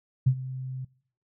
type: tone with ADSR envelope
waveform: sine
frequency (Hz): 130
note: C3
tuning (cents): -11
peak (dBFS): -15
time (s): 0.26-0.85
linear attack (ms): 12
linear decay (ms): 71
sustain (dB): -17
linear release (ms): 8
effects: noise-tail reverb RT60 0.6 s tail -24 dB re dry